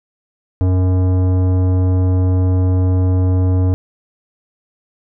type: tone with tanh clipping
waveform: sine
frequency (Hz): 92.2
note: F#2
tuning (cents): -6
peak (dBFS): -13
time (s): 0.61-3.74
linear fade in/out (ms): 0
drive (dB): 15
effects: none